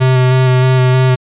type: tone with vibrato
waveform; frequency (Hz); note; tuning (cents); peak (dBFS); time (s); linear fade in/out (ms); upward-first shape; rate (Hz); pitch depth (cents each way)
square; 128.6; C3; -30; -8; 0-1.16; 20; square; 3.2; 12
effects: resampled to 8000 Hz